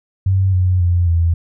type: tone with pitch steps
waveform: sine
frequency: 95.5 / 91.5 / 87.68 / 84.01 Hz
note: G2 / F#2 / F2 / E2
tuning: -45 / -19 / +7 / +33 cents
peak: -11 dBFS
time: 0.26-1.34 s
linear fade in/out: 5 ms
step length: 270 ms
effects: none